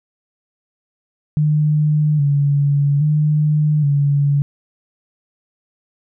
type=tone with vibrato; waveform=sine; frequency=146.83 Hz; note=D3; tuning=in tune; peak=-12 dBFS; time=1.37-4.42 s; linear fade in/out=0 ms; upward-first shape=square; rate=0.61 Hz; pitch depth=51 cents each way; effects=none

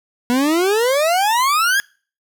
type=exponential sweep; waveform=40% pulse; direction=up; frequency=239 to 1678 Hz; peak=-13 dBFS; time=0.3-1.8 s; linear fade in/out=0 ms; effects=noise-tail reverb RT60 0.4 s tail -25 dB re dry

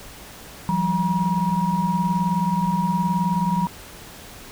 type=tone cluster; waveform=sine; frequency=170 / 189 / 957 Hz; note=F3 / F#3 / A#5; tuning=-46 / +37 / +45 cents; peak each=-23 dBFS; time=0.69-3.67 s; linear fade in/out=0 ms; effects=pink hiss -41 dBFS RMS until 4.51 s

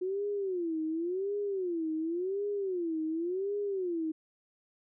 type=tone with vibrato; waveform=sine; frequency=359.3 Hz; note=F4; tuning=49 cents sharp; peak=-30 dBFS; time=0.01-4.12 s; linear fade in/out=10 ms; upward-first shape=sine; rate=0.91 Hz; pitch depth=230 cents each way; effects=none

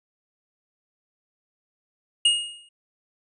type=tone with exponential decay; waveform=square; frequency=2859 Hz; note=F7; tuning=40 cents sharp; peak=-14 dBFS; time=2.25-2.69 s; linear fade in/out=5 ms; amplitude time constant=94 ms; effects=resampled to 24000 Hz

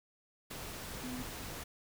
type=tone in noise; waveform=sine; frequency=251.3 Hz; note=B3; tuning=30 cents sharp; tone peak=-40 dBFS; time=1.03-1.23 s; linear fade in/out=10 ms; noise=pink; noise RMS=-44 dBFS; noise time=0.5-1.64 s; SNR=+1 dB; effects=none

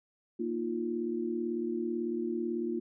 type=chord; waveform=sine; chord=Bb suspended fourth; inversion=none; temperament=equal; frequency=233.1 / 311.1 / 349.2 Hz; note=Bb3 / Eb4 / F4; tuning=0 / 0 / 0 cents; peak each=-35 / -38 / -33 dBFS; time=0.39-2.8 s; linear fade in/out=10 ms; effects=none

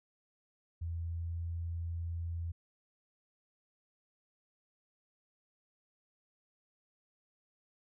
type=tone with pitch glide; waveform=sine; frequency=83.8 to 84.33 Hz; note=E2 to E2; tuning=+29 to +40 cents; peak=-35 dBFS; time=0.81-2.52 s; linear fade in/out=10 ms; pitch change=+11 cents; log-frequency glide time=1.01-1.37 s; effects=none

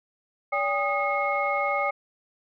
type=tone cluster; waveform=sine; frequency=573 / 801 / 1238 / 2166 Hz; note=D5 / G5 / D#6 / C#7; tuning=-43 / +37 / -9 / -41 cents; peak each=-28 dBFS; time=0.52-1.91 s; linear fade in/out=10 ms; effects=tanh soft clip ceiling -12 dBFS

